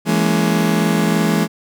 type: chord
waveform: 35% pulse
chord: A# half-diminished seventh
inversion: second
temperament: just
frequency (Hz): 167.82 / 209.8 / 233.1 / 279.7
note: E3 / G#3 / A#3 / C#4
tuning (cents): +31 / +18 / 0 / +16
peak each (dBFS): -16 / -16 / -21 / -22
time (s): 0.05-1.48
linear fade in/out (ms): 50
effects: none